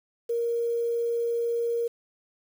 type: tone with quantisation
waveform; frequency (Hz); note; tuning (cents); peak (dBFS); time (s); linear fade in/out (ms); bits
sine; 469; A#4; +11; -24; 0.29-1.88; 10; 8
effects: none